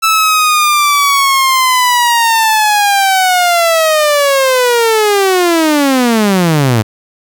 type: linear sweep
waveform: sawtooth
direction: down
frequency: 1321 to 103.83 Hz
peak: -4 dBFS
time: 0.02-6.83 s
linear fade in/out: 20 ms
effects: none